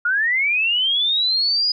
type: linear sweep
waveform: sine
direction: up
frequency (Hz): 1397 to 4978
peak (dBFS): -16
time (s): 0.05-1.72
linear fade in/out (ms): 5
effects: none